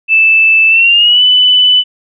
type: tone with pitch glide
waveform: sine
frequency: 2637 to 2994 Hz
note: E7 to F#7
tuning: 0 to +20 cents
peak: -4 dBFS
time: 0.08-1.84 s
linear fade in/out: 50 ms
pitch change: +220 cents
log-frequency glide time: 0.69-1.22 s
effects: none